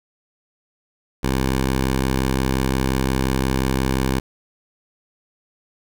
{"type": "tone", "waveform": "10% pulse", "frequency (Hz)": 65.7, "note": "C2", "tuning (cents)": 8, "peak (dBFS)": -10, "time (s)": [1.23, 4.2], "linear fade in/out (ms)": 10, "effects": []}